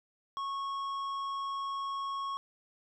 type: tone with tanh clipping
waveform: sine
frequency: 1100 Hz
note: C#6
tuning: 14 cents flat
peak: -35 dBFS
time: 0.37-2.37 s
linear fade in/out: 0 ms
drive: 9 dB
effects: none